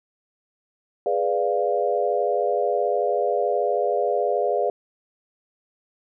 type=chord; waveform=sine; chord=G# diminished seventh; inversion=none; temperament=equal; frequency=415.3 / 493.9 / 587.3 / 698.5 Hz; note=G#4 / B4 / D5 / F5; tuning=0 / 0 / 0 / 0 cents; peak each=-25 dBFS; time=1.06-4.7 s; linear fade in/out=2 ms; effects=none